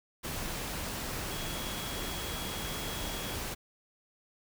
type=tone in noise; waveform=sine; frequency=3322 Hz; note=G#7; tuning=in tune; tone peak=-44 dBFS; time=1.3-3.36 s; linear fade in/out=20 ms; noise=pink; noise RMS=-37 dBFS; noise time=0.23-3.55 s; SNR=-10 dB; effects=none